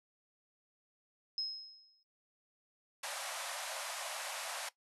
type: tone with exponential decay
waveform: sine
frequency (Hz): 5140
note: E8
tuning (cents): -45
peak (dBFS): -32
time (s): 1.38-2.03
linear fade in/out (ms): 1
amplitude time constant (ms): 140
type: band-pass noise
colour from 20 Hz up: pink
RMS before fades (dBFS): -42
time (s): 3.03-4.69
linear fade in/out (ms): 5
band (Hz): 550 to 12000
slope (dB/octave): 96
effects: noise-tail reverb RT60 0.1 s tail -17 dB re dry